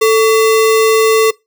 sine tone with sample-and-hold, 441.6 Hz, A4, 6 cents sharp, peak -6 dBFS, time 0.01-1.31 s, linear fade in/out 10 ms, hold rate 1575 Hz, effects noise-tail reverb RT60 0.2 s tail -21 dB re dry

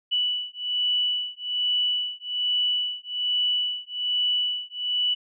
sine beating tone pair, 2960 / 2961.2 Hz, F#7 / F#7, 0 / +1 cents, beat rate 1.2 Hz, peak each -26 dBFS, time 0.11-5.15 s, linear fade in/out 20 ms, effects none

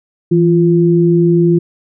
sine tone pair together, 166.2 / 346.3 Hz, E3 / F4, +15 / -15 cents, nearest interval octave + minor second, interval 1270 cents, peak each -10 dBFS, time 0.31-1.59 s, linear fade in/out 10 ms, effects none

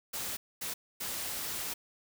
white noise bursts at uneven times, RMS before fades -37 dBFS, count 3, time 0.13-0.37 / 0.61-0.74 / 1-1.74 s, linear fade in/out 10 ms, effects none

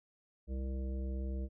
harmonic tone with a mistuned harmonic, 65.9 Hz, C2, 13 cents sharp, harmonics 1 / 3 / 5 / 7 / 9, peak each -35 / -45 / -49 / -52 / -54 dBFS, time 0.47-1.49 s, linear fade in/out 50 ms, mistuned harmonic 1, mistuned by -29 cents, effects none

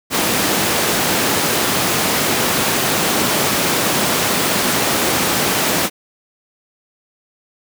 pink high-pass noise, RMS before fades -17 dBFS, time 0.1-5.9 s, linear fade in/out 50 ms, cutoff 180 Hz, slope 12 dB/octave, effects none

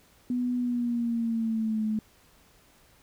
sine tone with pitch glide, 246.9 to 216.2 Hz, B3 to A3, 0 to -30 cents, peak -25 dBFS, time 0.3-1.99 s, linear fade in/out 2 ms, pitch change -230 cents, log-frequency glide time 0.57-1.84 s, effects pink hiss -60 dBFS RMS until 3.02 s

